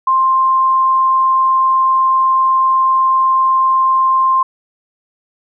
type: tone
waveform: sine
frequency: 1052 Hz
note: C6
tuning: 9 cents sharp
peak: -9 dBFS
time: 0.07-4.43 s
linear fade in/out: 5 ms
effects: none